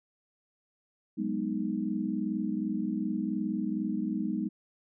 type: chord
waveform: sine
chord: G# minor seventh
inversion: third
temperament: equal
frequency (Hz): 185 / 207.7 / 246.9 / 311.1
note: F#3 / G#3 / B3 / D#4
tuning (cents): 0 / 0 / 0 / 0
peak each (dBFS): -37 / -32 / -35 / -34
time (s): 1.17-4.49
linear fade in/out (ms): 20
effects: none